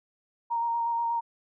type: tone with vibrato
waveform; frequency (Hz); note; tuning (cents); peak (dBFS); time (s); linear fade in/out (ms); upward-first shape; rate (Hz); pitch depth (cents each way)
sine; 932.3; A#5; 0; -25; 0.5-1.21; 20; square; 8.3; 12
effects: none